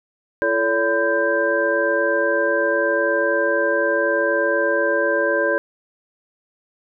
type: tone cluster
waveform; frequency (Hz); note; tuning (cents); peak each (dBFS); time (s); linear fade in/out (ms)
sine; 339 / 439.8 / 568 / 1010 / 1576; E4 / A4 / C#5 / B5 / G6; +49 / -1 / +42 / +39 / +9; -25 / -24 / -20 / -28 / -21; 0.42-5.58; 0
effects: none